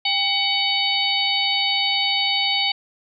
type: harmonic tone with a mistuned harmonic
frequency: 749 Hz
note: F#5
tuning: 21 cents sharp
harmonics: 1 / 3 / 4 / 5 / 6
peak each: -27 / -25 / -23 / -24 / -25 dBFS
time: 0.05-2.72 s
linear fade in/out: 5 ms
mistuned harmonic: 1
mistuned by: +110 cents
effects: none